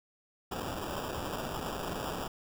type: noise with sample-and-hold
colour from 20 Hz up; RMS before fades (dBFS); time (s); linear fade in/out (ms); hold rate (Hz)
violet; -37; 0.51-2.28; 5; 2100
effects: none